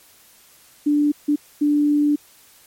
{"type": "tone bursts at uneven times", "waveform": "sine", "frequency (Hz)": 293.7, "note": "D4", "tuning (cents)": 0, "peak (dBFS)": -14, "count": 3, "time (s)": [[0.86, 1.12], [1.28, 1.36], [1.61, 2.16]], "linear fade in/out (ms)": 10, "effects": ["white hiss -51 dBFS RMS until 2.66 s", "MP3 64 kbps"]}